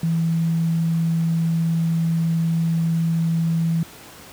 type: tone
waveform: sine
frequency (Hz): 164.81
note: E3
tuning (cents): 0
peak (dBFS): -17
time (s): 0.03-3.83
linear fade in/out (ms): 2
effects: pink hiss -42 dBFS RMS until 4.32 s + high-pass 80 Hz 12 dB/octave